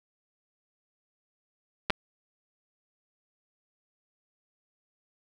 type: clicks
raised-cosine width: 0.3 ms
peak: -11 / -8 dBFS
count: 2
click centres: 1.899 / 1.904 s
effects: none